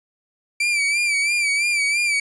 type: tone with vibrato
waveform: 40% pulse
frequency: 2330 Hz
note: D7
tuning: 14 cents flat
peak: -17 dBFS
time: 0.6-2.2 s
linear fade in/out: 5 ms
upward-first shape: sine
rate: 3 Hz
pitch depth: 64 cents each way
effects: resampled to 22050 Hz